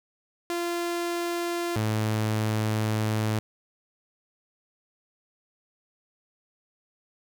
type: tone pair in turn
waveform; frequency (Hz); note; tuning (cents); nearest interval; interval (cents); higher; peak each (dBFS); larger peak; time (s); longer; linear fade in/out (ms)
sawtooth; 344.7 / 108.57; F4 / A2; -23 / -23; octave + minor sixth; 2000; first; -23 / -20; second; 0.5-1.76 / 1.76-3.39; second; 0
effects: none